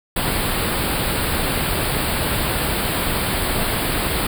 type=band-stop noise; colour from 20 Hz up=pink; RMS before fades=-21 dBFS; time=0.16-4.27 s; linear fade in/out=5 ms; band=4800 to 8000 Hz; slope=96 dB/octave; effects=none